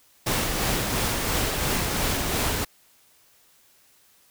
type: noise with tremolo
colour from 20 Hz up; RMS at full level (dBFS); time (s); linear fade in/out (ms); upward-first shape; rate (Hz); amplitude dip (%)
pink; -24; 0.26-2.65; 10; sine; 2.9; 30
effects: white hiss -59 dBFS RMS until 4.3 s